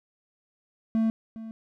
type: tone with echo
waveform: triangle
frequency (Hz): 223.3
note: A3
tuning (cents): +26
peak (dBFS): -19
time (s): 0.95-1.1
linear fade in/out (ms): 0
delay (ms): 410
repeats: 1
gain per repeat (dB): -15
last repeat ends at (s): 1.51
effects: none